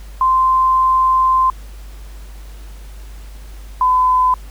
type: tone pair in turn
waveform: sine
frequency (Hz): 1040 / 1012.7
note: C6 / B5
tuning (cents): -11 / +43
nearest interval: unison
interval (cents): 46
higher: first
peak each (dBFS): -10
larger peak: neither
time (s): 0.21-1.5 / 3.81-4.34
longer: first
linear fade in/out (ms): 2
effects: added 50 Hz sine -31 dBFS peak until 4.5 s + pink hiss -45 dBFS RMS until 4.5 s